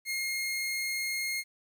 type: tone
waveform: sawtooth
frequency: 2141 Hz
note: C7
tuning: 39 cents sharp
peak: -27 dBFS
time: 0.05-1.44 s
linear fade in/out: 50 ms
effects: 11-bit